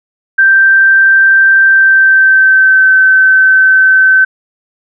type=tone with pitch glide; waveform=sine; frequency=1568 to 1534.8 Hz; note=G6 to G6; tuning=0 to -37 cents; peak=-3 dBFS; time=0.38-4.25 s; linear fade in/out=10 ms; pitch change=-37 cents; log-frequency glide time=1.67-2.92 s; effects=none